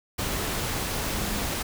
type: tone in noise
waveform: sine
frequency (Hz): 206.4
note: G#3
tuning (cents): -10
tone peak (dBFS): -35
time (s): 1.13-1.43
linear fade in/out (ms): 10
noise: pink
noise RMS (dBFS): -29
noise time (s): 0.18-1.63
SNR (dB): -9
effects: none